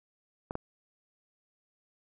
clicks, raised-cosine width 1 ms, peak -21 / -19 dBFS, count 2, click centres 0.509 / 0.554 s, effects none

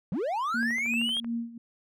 triangle linear sweep, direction up, 146.83 to 3322 Hz, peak -25 dBFS, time 0.12-1.2 s, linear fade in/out 2 ms
sine tone with tremolo, 233.1 Hz, A#3, in tune, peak -27 dBFS, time 0.54-1.58 s, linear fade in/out 5 ms, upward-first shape sine, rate 2.8 Hz, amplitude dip 85%
click train, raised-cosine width 0.5 ms, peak -30 dBFS, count 9, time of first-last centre 0.63-1.245 s, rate 13 Hz
effects none

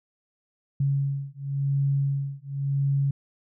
sine beating tone pair, 138.59 / 139.52 Hz, C#3 / C#3, 0 / +12 cents, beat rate 0.93 Hz, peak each -26 dBFS, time 0.8-3.11 s, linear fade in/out 5 ms, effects none

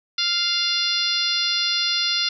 harmonic tone, 698.5 Hz, F5, in tune, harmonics 2 / 3 / 4 / 5 / 6 / 7 / 8, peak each -31 / -32 / -28 / -25 / -25 / -25 / -32 dBFS, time 0.18-2.29 s, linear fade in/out 5 ms, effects none

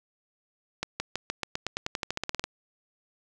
accelerating click train, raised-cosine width 0.2 ms, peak -12 dBFS, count 18, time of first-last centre 0.83-2.44 s, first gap 170 ms, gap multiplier 0.92, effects none

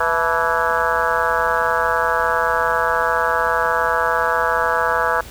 harmonic tone with a mistuned harmonic, 164.81 Hz, E3, in tune, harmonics 3 / 4 / 5 / 6 / 7 / 8 / 9 / 10, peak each -24 / -24 / -24 / -24 / -24 / -24 / -24 / -24 dBFS, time 0-5.21 s, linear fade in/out 5 ms, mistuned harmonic 5, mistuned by +97 cents, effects added 60 Hz sine -39 dBFS peak until 5.3 s + pink hiss -39 dBFS RMS until 5.3 s

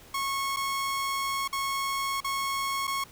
sawtooth tone with dropouts, 1096 Hz, C#6, 20 cents flat, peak -24 dBFS, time 0.14-3.04 s, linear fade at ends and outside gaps 5 ms, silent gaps 0.563-0.568 / 1.478-1.527 / 2.205-2.244 / 2.871-2.876 s, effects pink hiss -52 dBFS RMS until 3.11 s

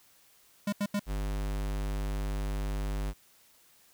square tone bursts, 203.6 Hz, G#3, 34 cents flat, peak -28 dBFS, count 3, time 0.67-0.995 s, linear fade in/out 5 ms, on 55 ms, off 80 ms
square tone, 50 Hz, G1, 35 cents sharp, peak -31 dBFS, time 1.06-3.14 s, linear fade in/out 50 ms
effects white hiss -62 dBFS RMS until 3.93 s

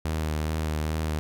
sawtooth tone with vibrato, 77.78 Hz, D#2, in tune, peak -22 dBFS, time 0.05-1.19 s, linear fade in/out 0 ms, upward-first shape sine, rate 2.4 Hz, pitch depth 27 cents each way, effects none

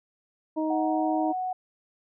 harmonic tone, 313.2 Hz, D#4, 11 cents sharp, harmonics 1 / 2 / 3, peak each -26 / -31 / -34 dBFS, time 0.56-1.33 s, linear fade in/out 20 ms
sine tone, 740 Hz, F#5, in tune, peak -27 dBFS, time 0.7-1.53 s, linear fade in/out 5 ms
effects none

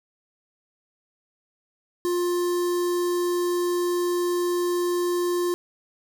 square tone with notch filter, 352.4 Hz, F4, 16 cents sharp, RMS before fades -24 dBFS, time 2.05-5.54 s, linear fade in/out 0 ms, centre 2400 Hz, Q 0.85, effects none

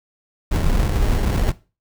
brown noise with sample-and-hold, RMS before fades -18 dBFS, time 0.51-1.52 s, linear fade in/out 10 ms, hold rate 1225 Hz, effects noise-tail reverb RT60 0.3 s tail -18 dB re dry

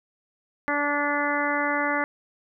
harmonic tone, 290 Hz, D4, 22 cents flat, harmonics 1 / 2 / 3 / 4 / 5 / 6 / 7, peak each -30 / -30 / -30 / -30 / -30 / -30 / -30 dBFS, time 0.68-2.04 s, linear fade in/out 0 ms, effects none

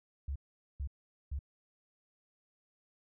sine tone bursts, 69.3 Hz, C#2, in tune, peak -34 dBFS, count 3, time 0.28-1.391 s, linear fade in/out 5 ms, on 77 ms, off 440 ms, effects none

